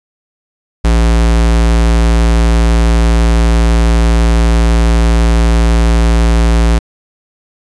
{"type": "tone", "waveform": "square", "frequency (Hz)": 57, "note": "A#1", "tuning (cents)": -38, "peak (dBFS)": -7, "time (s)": [0.84, 6.79], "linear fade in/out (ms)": 10, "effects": ["resampled to 22050 Hz", "8-bit"]}